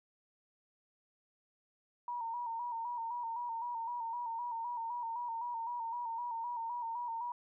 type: tone with vibrato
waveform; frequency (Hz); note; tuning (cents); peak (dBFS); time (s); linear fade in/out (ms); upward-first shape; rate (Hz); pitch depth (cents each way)
sine; 939; A#5; +12; -36; 2.08-7.32; 2; square; 3.9; 48
effects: none